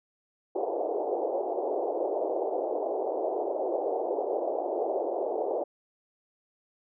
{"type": "band-pass noise", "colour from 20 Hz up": "pink", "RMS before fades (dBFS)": -30, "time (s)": [0.55, 5.64], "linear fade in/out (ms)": 10, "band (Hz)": [360, 770], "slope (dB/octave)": 48, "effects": []}